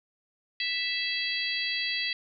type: harmonic tone with a mistuned harmonic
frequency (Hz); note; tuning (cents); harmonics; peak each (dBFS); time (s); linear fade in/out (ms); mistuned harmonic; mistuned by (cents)
659.3; E5; 0; 3 / 4 / 5 / 6 / 7; -33 / -34 / -34 / -36 / -34; 0.6-2.13; 2; 6; +19
effects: none